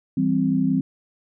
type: chord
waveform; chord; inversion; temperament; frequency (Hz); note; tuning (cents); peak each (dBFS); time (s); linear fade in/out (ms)
sine; C major; first; equal; 164.81 / 196 / 261.6; E3 / G3 / C4; 0 / 0 / 0; -24 / -23 / -20; 0.17-0.81; 5
effects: none